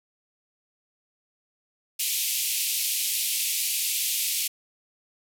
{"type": "band-pass noise", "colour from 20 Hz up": "white", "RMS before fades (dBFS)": -27, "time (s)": [1.99, 4.48], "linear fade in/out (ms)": 10, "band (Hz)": [2300, 15000], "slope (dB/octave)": 48, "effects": []}